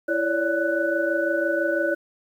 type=tone cluster; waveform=sine; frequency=333.9 / 559 / 585 / 1488 Hz; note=E4 / C#5 / D5 / F#6; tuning=+22 / +14 / -7 / +9 cents; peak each=-26 dBFS; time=0.08-1.95 s; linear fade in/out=10 ms; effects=9-bit